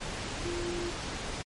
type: tone in noise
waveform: sine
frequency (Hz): 347.5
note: F4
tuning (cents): -9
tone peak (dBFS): -33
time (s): 0.44-0.91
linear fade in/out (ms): 20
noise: pink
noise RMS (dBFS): -36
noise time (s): 0-1.43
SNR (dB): 0
effects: low-pass 7000 Hz 12 dB/octave + MP3 48 kbps